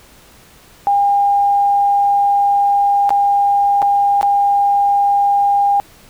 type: tone with dropouts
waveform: sine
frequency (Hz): 806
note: G5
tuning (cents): +48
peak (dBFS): -10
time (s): 0.87-5.8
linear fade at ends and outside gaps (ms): 0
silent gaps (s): 3.093-3.105 / 3.819-3.826 / 4.212-4.229
effects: pink hiss -45 dBFS RMS until 6.09 s